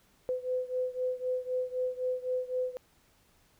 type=beating tone pair; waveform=sine; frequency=505 / 508.9 Hz; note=B4 / C5; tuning=+39 / -48 cents; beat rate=3.9 Hz; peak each=-32 / -34 dBFS; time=0.29-2.77 s; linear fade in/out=0 ms; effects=pink hiss -66 dBFS RMS until 3.59 s